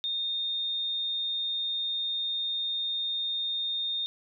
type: tone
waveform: sine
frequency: 3660 Hz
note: A#7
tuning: 32 cents flat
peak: -28 dBFS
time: 0.04-4.06 s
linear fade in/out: 0 ms
effects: none